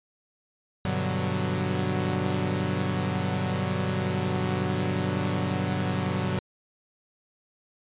sawtooth chord, G major seventh, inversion none, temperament equal, 98 / 123.47 / 146.83 / 185 Hz, G2 / B2 / D3 / F#3, 0 / 0 / 0 / 0 cents, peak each -27 / -28 / -28 / -25 dBFS, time 0.85-6.39 s, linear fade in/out 0 ms, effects resampled to 8000 Hz

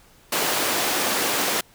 pink high-pass noise, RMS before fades -23 dBFS, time 0.32-1.61 s, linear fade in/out 5 ms, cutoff 350 Hz, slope 12 dB/octave, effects pink hiss -54 dBFS RMS until 1.74 s

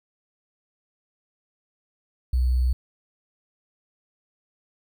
sine tone with sample-and-hold, 62.8 Hz, B1, 30 cents sharp, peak -18 dBFS, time 2.33-2.73 s, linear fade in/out 5 ms, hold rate 4410 Hz, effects none

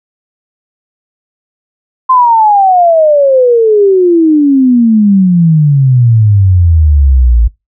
sine exponential sweep, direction down, 1046.5 to 54.6 Hz, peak -3 dBFS, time 2.09-7.48 s, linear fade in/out 10 ms, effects noise-tail reverb RT60 0.2 s tail -23 dB re dry

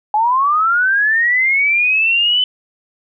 sine linear sweep, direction up, 830.6 to 3033 Hz, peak -11 dBFS, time 0.14-2.44 s, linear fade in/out 2 ms, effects none

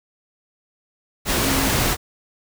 sine tone in noise, 270 Hz, C#4, 45 cents flat, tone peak -23 dBFS, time 1.42-1.7 s, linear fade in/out 50 ms, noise pink, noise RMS -20 dBFS, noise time 1.25-1.97 s, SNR -6 dB, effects none

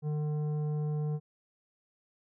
sine tone with tanh clipping, 150.5 Hz, D3, 43 cents sharp, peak -31 dBFS, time 0.02-1.2 s, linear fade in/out 50 ms, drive 10 dB, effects none

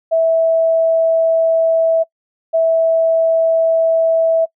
sine tone pair in turn, 654 / 654 Hz, E5 / E5, -14 / -14 cents, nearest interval unison, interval 0 cents, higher neither, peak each -10 dBFS, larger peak neither, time 0.11-2.04 / 2.53-4.46 s, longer neither, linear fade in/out 20 ms, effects noise-tail reverb RT60 0.1 s tail -25 dB re dry

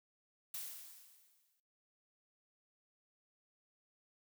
blue noise with exponential decay, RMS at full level -42 dBFS, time 0.54-1.6 s, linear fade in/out 2 ms, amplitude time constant 230 ms, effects noise-tail reverb RT60 0.4 s tail -20 dB re dry

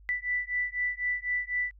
sine beating tone pair, 1975.5 / 1979.5 Hz, B6 / B6, 0 / +3 cents, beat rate 4 Hz, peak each -31 dBFS, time 0.09-1.71 s, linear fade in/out 0 ms, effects added 50 Hz sine -51 dBFS peak until 1.79 s

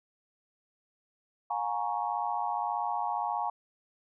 sine chord, Bb minor seventh, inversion second, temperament equal with one note detuned, 715.6 / 830.6 / 932.3 / 1108.7 Hz, F5 / Ab5 / Bb5 / Db6, +42 / 0 / 0 / 0 cents, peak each -35 / -33 / -34 / -37 dBFS, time 1.5-3.5 s, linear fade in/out 5 ms, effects none

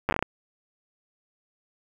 slowing click train, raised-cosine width 0.5 ms, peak -9 dBFS, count 8, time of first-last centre 0.09-0.226 s, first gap 9 ms, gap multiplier 1.25, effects 7-bit

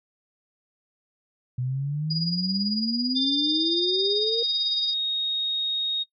sine exponential sweep, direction up, 123.47 to 470 Hz, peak -24 dBFS, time 1.58-4.43 s, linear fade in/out 5 ms
sine tone with tremolo, 4885 Hz, D#8, 33 cents flat, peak -24 dBFS, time 2.1-4.94 s, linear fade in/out 10 ms, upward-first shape sine, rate 18 Hz, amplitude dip 75%
sine tone with pitch glide, 3587 to 3737 Hz, A7 to A#7, +33 to +4 cents, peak -23 dBFS, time 3.15-6.04 s, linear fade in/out 20 ms, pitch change +71 cents, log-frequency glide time 3.31-4.46 s
effects noise-tail reverb RT60 0.1 s tail -19 dB re dry + MP3 64 kbps

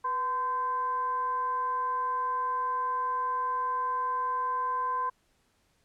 sine tone with frequency modulation, 1025 Hz, C6, 36 cents flat, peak -27 dBFS, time 0.04-5.1 s, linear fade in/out 10 ms, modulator 535 Hz, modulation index 0.35, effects pink hiss -70 dBFS RMS until 5.84 s + low-pass 11000 Hz 12 dB/octave

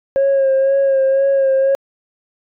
sine tone with vibrato, 542 Hz, C#5, 39 cents flat, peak -9 dBFS, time 0.16-1.75 s, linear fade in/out 0 ms, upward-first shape sine, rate 2 Hz, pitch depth 28 cents each way, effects tanh soft clip ceiling -9 dBFS

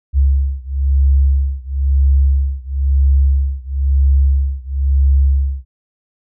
sine beating tone pair, 68 / 69 Hz, C#2 / C#2, -33 / -7 cents, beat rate 1 Hz, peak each -13 / -14 dBFS, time 0.13-5.65 s, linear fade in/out 50 ms, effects none

